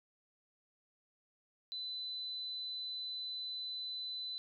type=tone; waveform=sine; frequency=4010 Hz; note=B7; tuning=26 cents sharp; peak=-39 dBFS; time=1.72-4.38 s; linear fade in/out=0 ms; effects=none